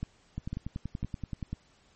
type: two click trains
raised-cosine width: 5 ms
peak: -21 / -22 dBFS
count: 4 / 12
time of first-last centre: 0.03-1.53 / 0.38-1.428 s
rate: 2 / 10.5 Hz
effects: pink hiss -64 dBFS RMS until 1.95 s + MP3 32 kbps

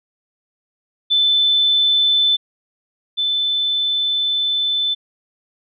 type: tone pair in turn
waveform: sine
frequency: 3520 / 3520 Hz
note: A7 / A7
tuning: 0 / 0 cents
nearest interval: unison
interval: 0 cents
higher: neither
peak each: -12 / -16 dBFS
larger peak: first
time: 1.1-2.37 / 3.17-4.95 s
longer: second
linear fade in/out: 20 ms
effects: none

